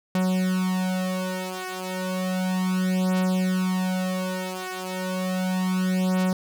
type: beating tone pair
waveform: 45% pulse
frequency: 185 / 185.33 Hz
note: F#3 / F#3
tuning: 0 / +3 cents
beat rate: 0.33 Hz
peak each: -26 dBFS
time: 0.15-6.33 s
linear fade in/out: 2 ms
effects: none